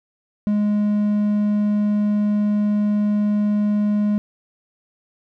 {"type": "tone", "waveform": "triangle", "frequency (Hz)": 208.1, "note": "G#3", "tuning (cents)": 4, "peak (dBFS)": -14, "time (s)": [0.47, 4.18], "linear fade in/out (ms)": 0, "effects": []}